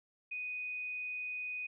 sine tone, 2489 Hz, D#7, in tune, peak -37 dBFS, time 0.31-1.67 s, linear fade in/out 10 ms, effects none

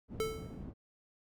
white low-pass noise, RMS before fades -45 dBFS, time 0.08-0.74 s, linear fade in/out 50 ms, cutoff 230 Hz, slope 12 dB/octave
square tone with exponential decay, 440 Hz, A4, in tune, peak -30 dBFS, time 0.2-0.64 s, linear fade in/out 1 ms, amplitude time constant 94 ms
effects none

